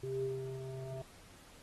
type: tone with low-pass filter sweep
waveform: square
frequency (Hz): 132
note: C3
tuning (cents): +16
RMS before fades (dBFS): -40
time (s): 0.03-1.02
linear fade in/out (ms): 5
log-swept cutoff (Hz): 360 to 620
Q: 9.5
effects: pink hiss -59 dBFS RMS until 1.62 s + AAC 32 kbps